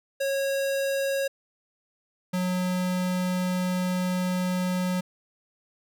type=tone pair in turn; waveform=square; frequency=548 / 182.24 Hz; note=C#5 / F#3; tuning=-20 / -26 cents; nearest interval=octave + perfect fifth; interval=1906 cents; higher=first; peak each=-25 dBFS; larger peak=neither; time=0.2-1.28 / 2.33-5.01 s; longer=second; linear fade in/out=10 ms; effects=none